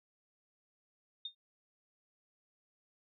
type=tone with exponential decay; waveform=sine; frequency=3657 Hz; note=A#7; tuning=34 cents flat; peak=-35 dBFS; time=1.25-1.35 s; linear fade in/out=5 ms; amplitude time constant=20 ms; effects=none